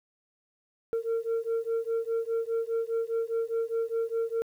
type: beating tone pair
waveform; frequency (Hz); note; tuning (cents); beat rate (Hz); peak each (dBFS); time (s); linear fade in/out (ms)
sine; 454.6 / 459.5; A#4 / A#4; -43 / -25; 4.9; -28; 0.93-4.42; 0
effects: tanh soft clip ceiling -24 dBFS + 10-bit